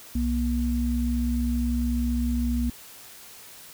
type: tone pair together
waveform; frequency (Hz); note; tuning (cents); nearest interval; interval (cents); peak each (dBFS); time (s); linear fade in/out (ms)
sine; 63.3 / 239; B1 / A#3; +43 / +43; octave + major seventh; 2300; -25; 0.15-2.7; 5
effects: white hiss -46 dBFS RMS until 3.73 s